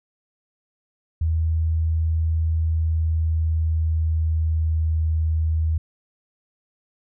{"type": "tone with pitch glide", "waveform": "sine", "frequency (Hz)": [80.6, 79.67], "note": ["E2", "D#2"], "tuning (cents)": [-38, 42], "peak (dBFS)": -18, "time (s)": [1.21, 5.78], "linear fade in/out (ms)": 5, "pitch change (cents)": -20, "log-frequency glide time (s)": [2.56, 4.87], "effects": []}